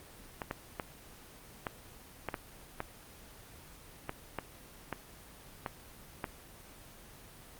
clicks, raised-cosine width 0.5 ms, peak -19 dBFS, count 12, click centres 0.418 / 0.511 / 0.798 / 1.668 / 2.287 / 2.342 / 2.804 / 4.094 / 4.387 / 4.927 / 5.662 / 6.242 s, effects pink hiss -53 dBFS RMS until 7.59 s + Opus 24 kbps

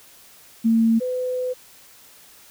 sine tone pair in turn, 226.5 / 504.5 Hz, A#3 / B4, -50 / +37 cents, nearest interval octave + major second, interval 1387 cents, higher second, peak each -14 / -22 dBFS, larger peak first, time 0.64-1 / 1-1.54 s, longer second, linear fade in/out 20 ms, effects white hiss -49 dBFS RMS until 2.5 s

